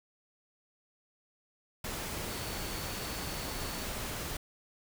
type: tone in noise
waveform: sine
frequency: 4458 Hz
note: C#8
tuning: 9 cents sharp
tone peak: -48 dBFS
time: 2.3-3.84 s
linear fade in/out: 5 ms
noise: pink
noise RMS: -38 dBFS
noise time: 1.84-4.37 s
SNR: -13 dB
effects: none